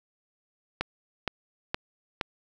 click train, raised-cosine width 0.3 ms, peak -11 dBFS, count 4, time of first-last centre 0.81-2.212 s, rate 2.14 Hz, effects none

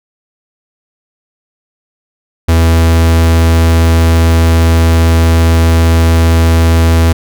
45% pulse tone, 82.41 Hz, E2, in tune, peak -5 dBFS, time 2.48-7.13 s, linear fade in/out 10 ms, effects none

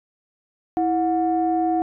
sine tone pair together, 327.2 / 729 Hz, E4 / F#5, -13 / -26 cents, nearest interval octave + major second, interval 1387 cents, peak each -20 / -20 dBFS, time 0.77-1.82 s, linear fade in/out 0 ms, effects tanh soft clip ceiling -11 dBFS

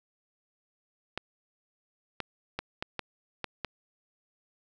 clicks, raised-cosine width 0.3 ms, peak -16 dBFS, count 7, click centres 1.176 / 2.203 / 2.59 / 2.825 / 2.993 / 3.443 / 3.647 s, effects none

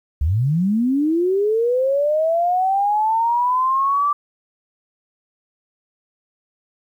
sine linear sweep, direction up, 65 to 1174.7 Hz, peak -15 dBFS, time 0.21-4.13 s, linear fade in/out 5 ms, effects 9-bit

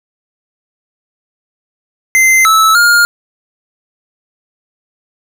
square tone with pitch steps, 2073 / 1307 / 1415 Hz, C7 / E6 / F6, -17 / -15 / +22 cents, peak -6 dBFS, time 2.15-3.05 s, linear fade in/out 0 ms, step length 300 ms, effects none

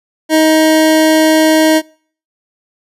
25% pulse tone, 314.8 Hz, D#4, 20 cents sharp, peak -3 dBFS, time 0.29-1.82 s, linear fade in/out 50 ms, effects noise-tail reverb RT60 0.5 s tail -26 dB re dry + resampled to 32000 Hz

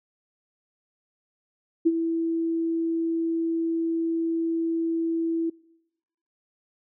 sine tone with ADSR envelope, 329.9 Hz, E4, 1 cent sharp, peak -14 dBFS, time 1.85-5.5 s, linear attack 18 ms, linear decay 42 ms, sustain -9 dB, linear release 8 ms, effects noise-tail reverb RT60 0.9 s tail -24 dB re dry

